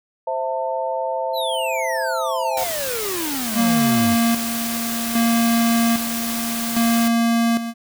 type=chord; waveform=sine; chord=A minor; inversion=first; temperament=equal with one note detuned; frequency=523.3 / 659.3 / 895.9 Hz; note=C5 / E5 / A5; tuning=0 / 0 / +31 cents; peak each=-25 dBFS; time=0.27-2.64 s; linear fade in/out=5 ms
type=exponential sweep; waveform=square; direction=down; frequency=4186 to 91.2 Hz; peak=-26 dBFS; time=1.33-4.17 s; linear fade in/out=50 ms
type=noise; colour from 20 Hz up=white; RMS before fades=-27 dBFS; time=2.57-7.08 s; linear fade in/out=2 ms
type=tone with tremolo; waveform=square; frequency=231.7 Hz; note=A#3; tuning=10 cents flat; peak=-16 dBFS; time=3.54-7.74 s; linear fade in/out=50 ms; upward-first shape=square; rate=0.62 Hz; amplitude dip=65%
effects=none